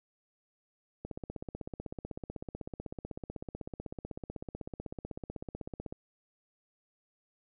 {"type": "click train", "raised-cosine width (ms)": 2, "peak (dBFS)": -26, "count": 79, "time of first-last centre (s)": [1.05, 5.925], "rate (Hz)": 16, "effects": []}